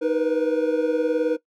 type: tone cluster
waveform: triangle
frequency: 312.4 / 479.5 / 498.6 Hz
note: D#4 / A#4 / B4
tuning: +7 / +49 / +16 cents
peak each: -23 / -20 / -23 dBFS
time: 0.01-1.37 s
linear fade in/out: 20 ms
effects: noise-tail reverb RT60 0.1 s tail -18 dB re dry